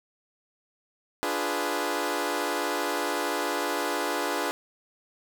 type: chord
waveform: 15% pulse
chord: D diminished seventh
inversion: none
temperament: equal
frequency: 293.7 / 349.2 / 415.3 / 493.9 Hz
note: D4 / F4 / Ab4 / Cb5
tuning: 0 / 0 / 0 / 0 cents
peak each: -26 dBFS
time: 1.23-4.51 s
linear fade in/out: 0 ms
effects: none